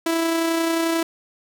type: tone with amplitude modulation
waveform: sawtooth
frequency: 330 Hz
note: E4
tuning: 2 cents sharp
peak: -14 dBFS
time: 0.06-1.03 s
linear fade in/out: 5 ms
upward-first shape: sine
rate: 31.3 Hz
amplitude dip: 30%
effects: none